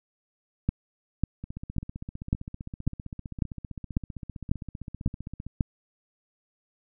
two click trains, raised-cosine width 5 ms, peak -24 / -11 dBFS, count 63 / 10, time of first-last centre 1.44-5.466 / 0.69-5.608 s, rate 15.4 / 1.83 Hz, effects none

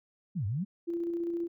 sine exponential two-way sweep, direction down then up, 212.4 to 92.5 to 212.4 Hz, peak -29 dBFS, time 0.35-0.65 s, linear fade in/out 20 ms, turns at 0.46 s
sine tone with tremolo, 340.6 Hz, F4, 43 cents flat, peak -29 dBFS, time 0.87-1.48 s, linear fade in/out 20 ms, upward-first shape square, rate 15 Hz, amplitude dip 25%
effects none

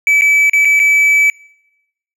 triangle tone with dropouts, 2300 Hz, D7, 37 cents flat, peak -6 dBFS, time 0.07-1.3 s, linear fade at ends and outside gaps 1 ms, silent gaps 0.211-0.219 / 0.497-0.533 / 0.649-0.653 / 0.794-0.799 s, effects noise-tail reverb RT60 0.9 s tail -25 dB re dry

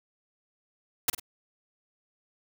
white noise with echo, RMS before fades -23 dBFS, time 1.08-1.1 s, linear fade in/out 5 ms, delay 49 ms, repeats 2, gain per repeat -9 dB, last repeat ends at 1.198 s, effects none

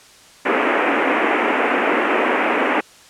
pink band-pass noise, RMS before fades -18 dBFS, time 0.45-2.81 s, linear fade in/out 10 ms, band 250 to 2600 Hz, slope 48 dB/octave, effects white hiss -46 dBFS RMS until 3.09 s + low-pass 8000 Hz 12 dB/octave

